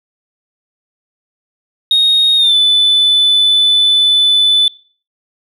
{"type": "tone with pitch glide", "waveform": "sine", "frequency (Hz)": [3729, 3499], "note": ["A#7", "A7"], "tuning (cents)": [0, -10], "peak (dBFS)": -5, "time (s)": [1.91, 4.68], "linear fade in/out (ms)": 2, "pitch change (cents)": -110, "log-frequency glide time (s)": [2.37, 2.55], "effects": ["noise-tail reverb RT60 0.4 s tail -20 dB re dry", "tanh soft clip ceiling -5 dBFS"]}